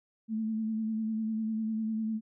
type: tone with vibrato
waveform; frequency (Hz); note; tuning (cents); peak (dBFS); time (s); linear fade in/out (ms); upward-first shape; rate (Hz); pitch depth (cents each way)
sine; 220; A3; 0; -29; 0.28-2.21; 50; sine; 10; 30
effects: none